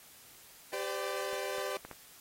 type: chord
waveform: sawtooth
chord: G suspended fourth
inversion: none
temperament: equal with one note detuned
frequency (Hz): 392 / 510.4 / 587.3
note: G4 / C5 / D5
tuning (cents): 0 / -43 / 0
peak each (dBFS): -35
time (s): 0.73-1.77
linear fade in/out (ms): 2
type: clicks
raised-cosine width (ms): 0.5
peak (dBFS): -30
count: 4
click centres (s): 1.331 / 1.583 / 1.85 / 1.913
effects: white hiss -56 dBFS RMS until 2.2 s + AAC 48 kbps